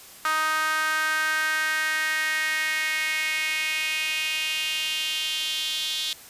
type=tone with high-pass filter sweep; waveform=sawtooth; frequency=312.1 Hz; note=D#4; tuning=5 cents sharp; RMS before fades=-26 dBFS; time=0.25-6.13 s; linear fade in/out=2 ms; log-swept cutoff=1300 to 3500 Hz; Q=4.3; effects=white hiss -46 dBFS RMS until 6.29 s + resampled to 32000 Hz